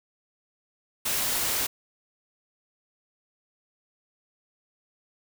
white noise, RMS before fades -27 dBFS, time 1.05-1.67 s, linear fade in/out 10 ms, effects none

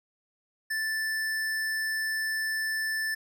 sine tone with hard clipping, 1760 Hz, A6, in tune, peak -29 dBFS, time 0.7-3.15 s, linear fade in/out 10 ms, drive 17 dB, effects none

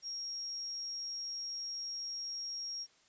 sine tone, 5588 Hz, F8, in tune, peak -38 dBFS, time 0.02-2.87 s, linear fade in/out 50 ms, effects white hiss -67 dBFS RMS until 3.08 s + resampled to 16000 Hz

